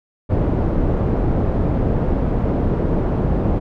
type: low-pass noise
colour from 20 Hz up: pink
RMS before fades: -18 dBFS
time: 0.29-3.6 s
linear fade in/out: 20 ms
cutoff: 520 Hz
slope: 12 dB/octave
effects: none